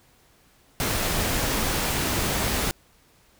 pink noise, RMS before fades -25 dBFS, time 0.8-2.71 s, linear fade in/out 0 ms, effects pink hiss -59 dBFS RMS until 3.39 s

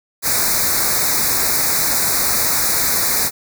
white band-stop noise, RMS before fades -17 dBFS, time 0.22-3.31 s, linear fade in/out 50 ms, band 2400 to 3800 Hz, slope 96 dB/octave, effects none

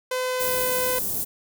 sawtooth tone with pitch glide, 509 to 505.8 Hz, C5 to B4, -48 to +41 cents, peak -20 dBFS, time 0.11-0.99 s, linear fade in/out 5 ms, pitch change -11 cents, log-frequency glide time 0.23-0.52 s
white band-stop noise, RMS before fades -27 dBFS, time 0.39-1.25 s, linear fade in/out 20 ms, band 480 to 9500 Hz, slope 12 dB/octave
effects none

